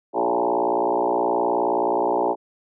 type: tone with frequency modulation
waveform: sine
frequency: 622.3 Hz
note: D#5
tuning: in tune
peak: -18 dBFS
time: 0.13-2.36 s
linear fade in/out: 50 ms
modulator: 59.1 Hz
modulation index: 5.2
effects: none